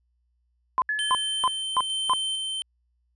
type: tone bursts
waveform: sine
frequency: 1026 Hz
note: C6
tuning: 34 cents flat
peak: -18 dBFS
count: 5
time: 0.78-2.135 s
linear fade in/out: 0 ms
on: 39 ms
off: 290 ms
type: tone with exponential decay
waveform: sine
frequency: 1711 Hz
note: A6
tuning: 49 cents flat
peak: -22 dBFS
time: 0.89-1.63 s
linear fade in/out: 2 ms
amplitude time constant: 160 ms
type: tone with tremolo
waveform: square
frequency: 3100 Hz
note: G7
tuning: 20 cents flat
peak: -26 dBFS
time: 0.99-2.62 s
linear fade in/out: 0 ms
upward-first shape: square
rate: 1.1 Hz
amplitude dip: 25%
effects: added 60 Hz sine -67 dBFS peak until 3.15 s + resampled to 24000 Hz

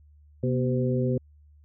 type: harmonic tone with a mistuned harmonic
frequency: 127.9 Hz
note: C3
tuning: 39 cents flat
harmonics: 1 / 2 / 3 / 4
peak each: -25 / -28 / -30 / -31 dBFS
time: 0.43-1.18 s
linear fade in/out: 5 ms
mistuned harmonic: 2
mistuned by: -81 cents
effects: added 74 Hz sine -52 dBFS peak until 1.64 s

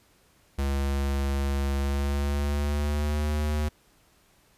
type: tone with pitch glide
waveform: square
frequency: 69.3 to 75.14 Hz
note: C#2 to D2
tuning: 0 to +40 cents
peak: -25 dBFS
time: 0.58-3.69 s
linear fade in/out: 10 ms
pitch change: +140 cents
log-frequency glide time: 1.77-3.31 s
effects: pink hiss -62 dBFS RMS until 4.57 s + resampled to 32000 Hz

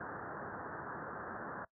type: low-pass noise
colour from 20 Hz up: white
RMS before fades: -44 dBFS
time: 0-1.65 s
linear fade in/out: 5 ms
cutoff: 1700 Hz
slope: 96 dB/octave
effects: noise-tail reverb RT60 0.1 s tail -21 dB re dry + high-pass 100 Hz 12 dB/octave

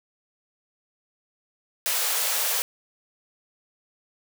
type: high-pass noise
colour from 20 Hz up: white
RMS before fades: -25 dBFS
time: 1.86-2.62 s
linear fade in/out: 0 ms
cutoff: 430 Hz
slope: 96 dB/octave
effects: none

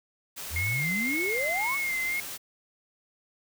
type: noise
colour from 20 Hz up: white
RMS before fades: -38 dBFS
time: 0.36-2.38 s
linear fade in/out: 20 ms
type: exponential sweep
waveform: sine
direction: up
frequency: 73.42 to 1200 Hz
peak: -30 dBFS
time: 0.5-1.78 s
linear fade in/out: 50 ms
type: tone with vibrato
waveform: sine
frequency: 2128 Hz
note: C7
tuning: 29 cents sharp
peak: -27 dBFS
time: 0.56-2.2 s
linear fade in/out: 2 ms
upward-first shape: sine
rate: 1.9 Hz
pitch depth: 56 cents each way
effects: none

